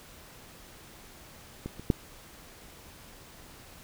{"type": "clicks", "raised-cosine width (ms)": 3, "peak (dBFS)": [-22, -28, -9], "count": 3, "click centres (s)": [1.66, 1.796, 1.902], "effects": ["pink hiss -51 dBFS RMS until 3.83 s"]}